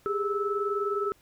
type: tone cluster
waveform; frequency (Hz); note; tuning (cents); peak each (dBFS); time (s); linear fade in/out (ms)
sine; 400.5 / 420.2 / 1309; G4 / G#4 / E6; +37 / +20 / -13; -29 / -33 / -30; 0.06-1.12; 0
effects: pink hiss -62 dBFS RMS until 1.21 s